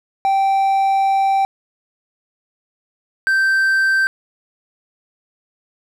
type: tone pair in turn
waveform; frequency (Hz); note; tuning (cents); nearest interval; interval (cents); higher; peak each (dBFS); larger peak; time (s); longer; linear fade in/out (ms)
triangle; 780 / 1560; G5 / G6; -9 / -9; octave; 1200; second; -11 / -11; neither; 0.25-1.45 / 3.27-4.07; first; 0
effects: none